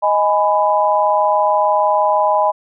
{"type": "chord", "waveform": "sine", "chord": "G# minor", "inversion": "second", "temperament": "just", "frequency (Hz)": [623, 830.6, 996.7], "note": ["D#5", "G#5", "B5"], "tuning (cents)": [2, 0, 16], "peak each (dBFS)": -16, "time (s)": [0.02, 2.52], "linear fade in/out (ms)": 20, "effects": []}